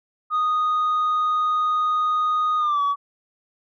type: tone with pitch glide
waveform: sine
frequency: 1240 to 1137.1 Hz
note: D#6 to C#6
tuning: -6 to +44 cents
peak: -16 dBFS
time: 0.3-2.96 s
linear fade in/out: 50 ms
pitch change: -150 cents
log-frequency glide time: 2.58-2.82 s
effects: tanh soft clip ceiling -17 dBFS